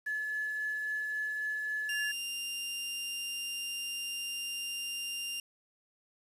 sine tone with tremolo, 1717 Hz, A6, 43 cents flat, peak -31 dBFS, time 0.06-2.12 s, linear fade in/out 10 ms, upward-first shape triangle, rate 3.7 Hz, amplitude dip 25%
sawtooth tone, 2794 Hz, F7, in tune, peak -32 dBFS, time 1.89-5.4 s, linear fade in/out 2 ms
effects resampled to 32000 Hz + 9-bit

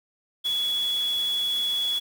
sine tone in noise, 3379 Hz, G#7, 29 cents sharp, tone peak -23 dBFS, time 0.44-2 s, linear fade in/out 20 ms, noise white, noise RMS -40 dBFS, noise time 0.44-2 s, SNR +14 dB, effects none

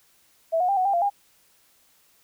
sine tone with pitch steps, 656 / 725 / 794 / 741 / 795 / 691 / 807 Hz, E5 / F#5 / G5 / F#5 / G5 / F5 / G#5, -9 / -35 / +22 / +2 / +24 / -19 / -50 cents, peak -19 dBFS, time 0.52-1.101 s, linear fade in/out 20 ms, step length 83 ms, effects white hiss -61 dBFS RMS until 2.23 s

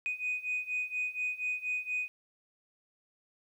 sine beating tone pair, 2489 / 2493.2 Hz, D#7 / D#7, 0 / +3 cents, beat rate 4.2 Hz, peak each -35 / -33 dBFS, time 0.06-2.08 s, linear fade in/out 0 ms, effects tanh soft clip ceiling -26 dBFS + 11-bit

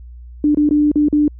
sine tone with dropouts, 296.9 Hz, D4, 19 cents sharp, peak -10 dBFS, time 0.44-1.28 s, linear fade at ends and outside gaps 2 ms, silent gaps 0.547-0.572 / 0.691-0.709 / 0.916-0.957 / 1.085-1.127 s, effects added 60 Hz sine -33 dBFS peak until 1.39 s

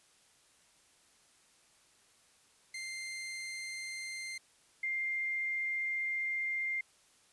sawtooth / sine tone pair in turn, 2093 / 2105 Hz, C7 / C7, 0 / +10 cents, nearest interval unison, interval 10 cents, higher second, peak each -36 / -32 dBFS, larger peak second, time 2.74-4.38 / 4.83-6.81 s, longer second, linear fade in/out 5 ms, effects white hiss -66 dBFS RMS until 7.32 s + resampled to 24000 Hz

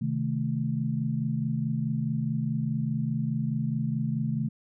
sine chord, A diminished, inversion first, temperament equal, 130.81 / 155.56 / 220 Hz, C3 / Eb3 / A3, 0 / 0 / 0 cents, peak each -30 dBFS, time 0.01-4.49 s, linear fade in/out 10 ms, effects none

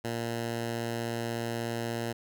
10% pulse tone, 116.54 Hz, A#2, in tune, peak -23 dBFS, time 0.04-2.13 s, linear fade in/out 10 ms, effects none

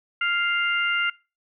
harmonic tone, 698.5 Hz, F5, in tune, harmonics 2 / 3 / 4, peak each -24 / -26 / -27 dBFS, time 0.21-1.1 s, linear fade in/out 5 ms, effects noise-tail reverb RT60 0.3 s tail -22 dB re dry

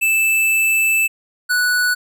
square tone pair in turn, 2637 / 1476.9 Hz, E7 / F#6, 0 / -4 cents, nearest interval minor seventh, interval 1004 cents, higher first, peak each -14 / -15 dBFS, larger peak first, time 0.01-1.08 / 1.49-1.95 s, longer first, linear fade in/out 20 ms, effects none

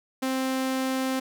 sawtooth tone, 262.3 Hz, C4, 4 cents sharp, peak -21 dBFS, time 0.22-1.2 s, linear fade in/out 10 ms, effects none

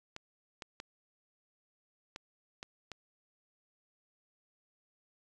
clicks, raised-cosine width 0.2 ms, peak -25 dBFS, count 6, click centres 0.164 / 0.622 / 0.801 / 2.161 / 2.629 / 2.917 s, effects resampled to 24000 Hz

